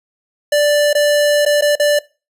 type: tone with dropouts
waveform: square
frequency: 587.3 Hz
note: D5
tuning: in tune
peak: -11 dBFS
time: 0.52-1.99 s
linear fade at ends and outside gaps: 5 ms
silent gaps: 0.931-0.95 / 1.452-1.461 / 1.611-1.621 / 1.755-1.797 s
effects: noise-tail reverb RT60 0.3 s tail -21 dB re dry + resampled to 32000 Hz